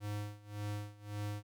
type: tone with tremolo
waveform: square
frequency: 103.83 Hz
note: G#2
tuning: in tune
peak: -37 dBFS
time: 0-1.43 s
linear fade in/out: 50 ms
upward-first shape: sine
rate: 1.8 Hz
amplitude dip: 90%
effects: none